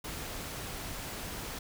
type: noise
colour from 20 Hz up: pink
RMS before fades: -40 dBFS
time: 0.04-1.59 s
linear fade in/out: 5 ms
effects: none